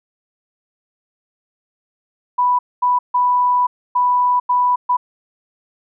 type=tone bursts at uneven times; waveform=sine; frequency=987.8 Hz; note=B5; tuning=in tune; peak=-12 dBFS; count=6; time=2.38-2.59 / 2.82-2.99 / 3.14-3.67 / 3.95-4.4 / 4.49-4.76 / 4.89-4.97 s; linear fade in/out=10 ms; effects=none